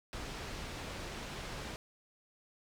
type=low-pass noise; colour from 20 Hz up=pink; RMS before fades=-43 dBFS; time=0.13-1.76 s; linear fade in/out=0 ms; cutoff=5900 Hz; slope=12 dB/octave; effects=none